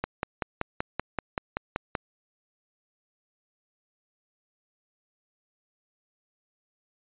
click train, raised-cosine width 0.5 ms, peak -12 dBFS, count 11, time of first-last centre 0.04-1.952 s, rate 5.23 Hz, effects resampled to 8000 Hz

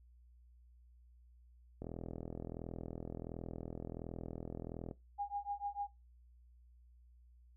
click train, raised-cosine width 2 ms, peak -30 dBFS, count 129, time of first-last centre 1.82-4.912 s, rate 41.4 Hz
sine tone with tremolo, 813 Hz, G#5, 37 cents flat, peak -34 dBFS, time 5.18-5.88 s, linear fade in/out 20 ms, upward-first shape triangle, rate 6.7 Hz, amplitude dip 100%
effects noise-tail reverb RT60 0.2 s tail -19 dB re dry + added 60 Hz sine -60 dBFS peak until 7.56 s

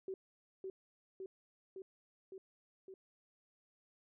sine tone with echo, 381 Hz, G4, 49 cents flat, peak -39 dBFS, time 0.08-0.14 s, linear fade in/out 2 ms, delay 560 ms, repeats 5, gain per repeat -2 dB, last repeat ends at 2.94 s, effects none

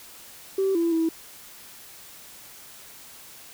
sine tone with pitch steps, 386.3 / 336 / 326 Hz, G4 / E4 / E4, -25 / +33 / -19 cents, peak -19 dBFS, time 0.58-1.09 s, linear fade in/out 5 ms, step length 170 ms, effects tanh soft clip ceiling -16 dBFS + white hiss -46 dBFS RMS until 3.53 s

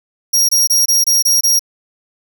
sawtooth tone bursts, 5630 Hz, F8, 13 cents sharp, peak -7 dBFS, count 7, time 0.33-1.594 s, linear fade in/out 10 ms, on 160 ms, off 24 ms, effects none

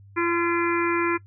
harmonic tone, 341.8 Hz, F4, 37 cents flat, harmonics 1 / 3 / 4 / 5 / 6 / 7, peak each -23 / -28 / -29 / -30 / -31 / -31 dBFS, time 0.16-1.18 s, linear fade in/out 20 ms, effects noise-tail reverb RT60 0.1 s tail -21 dB re dry + added 99 Hz sine -46 dBFS peak until 1.26 s

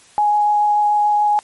sine tone with vibrato, 834 Hz, G#5, 7 cents sharp, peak -12 dBFS, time 0.18-1.39 s, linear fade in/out 0 ms, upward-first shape triangle, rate 6.9 Hz, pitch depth 9 cents each way, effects white hiss -48 dBFS RMS until 1.43 s + MP3 48 kbps

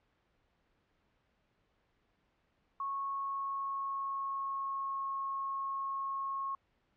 sine tone with pitch glide, 1100 to 1089.9 Hz, C#6 to C#6, -14 to -30 cents, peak -34 dBFS, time 2.8-6.55 s, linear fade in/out 2 ms, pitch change -16 cents, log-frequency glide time 3.11-5.06 s, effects pink hiss -75 dBFS RMS until 6.96 s + low-pass 3000 Hz 12 dB/octave

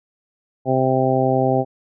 harmonic tone, 130.81 Hz, C3, in tune, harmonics 1 / 2 / 3 / 4 / 5 / 6, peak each -22 / -22 / -22 / -22 / -22 / -22 dBFS, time 0.65-1.65 s, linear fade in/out 50 ms, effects none

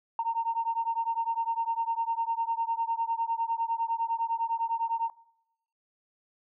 sine beating tone pair, 913 / 922.9 Hz, A#5 / A#5, -36 / -18 cents, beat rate 9.9 Hz, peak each -29 / -30 dBFS, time 0.19-5.1 s, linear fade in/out 2 ms, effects noise-tail reverb RT60 0.8 s tail -22 dB re dry + tanh soft clip ceiling -19 dBFS

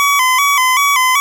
25% pulse tone with vibrato, 1077 Hz, C6, 50 cents sharp, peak -6 dBFS, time 0-1.2 s, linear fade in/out 0 ms, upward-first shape square, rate 2.6 Hz, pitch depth 89 cents each way, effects none

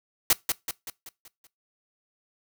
white noise with echo, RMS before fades -19 dBFS, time 0.3-0.33 s, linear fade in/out 2 ms, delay 190 ms, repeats 6, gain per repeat -6 dB, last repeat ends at 1.47 s, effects noise-tail reverb RT60 0.2 s tail -21 dB re dry

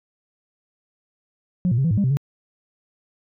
sine tone with pitch steps, 179.7 / 116.5 / 134.5 / 166.2 / 105.4 / 201 / 129.4 / 140.7 Hz, F3 / A#2 / C3 / E3 / G#2 / G3 / C3 / C#3, +50 / -1 / +48 / +15 / +26 / +44 / -19 / +26 cents, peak -15 dBFS, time 1.65-2.17 s, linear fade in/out 0 ms, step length 65 ms, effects tanh soft clip ceiling -13 dBFS

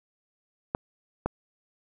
clicks, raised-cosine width 1 ms, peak -12 dBFS, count 2, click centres 0.749 / 1.26 s, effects none

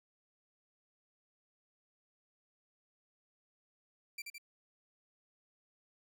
sawtooth tone with echo, 2349 Hz, D7, in tune, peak -37 dBFS, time 4.18-4.22 s, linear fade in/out 5 ms, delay 81 ms, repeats 2, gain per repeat -3 dB, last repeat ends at 4.382 s, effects none

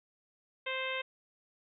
harmonic tone, 523.3 Hz, C5, in tune, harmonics 1 / 2 / 3 / 4 / 5 / 6 / 7, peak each -39 / -42 / -42 / -39 / -40 / -43 / -46 dBFS, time 0.66-1.02 s, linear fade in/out 10 ms, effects none

